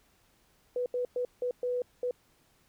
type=tone bursts at uneven times; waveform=sine; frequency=493.9 Hz; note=B4; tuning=in tune; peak=-28 dBFS; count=6; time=0.76-0.86 / 0.94-1.05 / 1.16-1.25 / 1.42-1.51 / 1.63-1.82 / 2.03-2.11 s; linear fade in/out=2 ms; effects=pink hiss -67 dBFS RMS until 2.68 s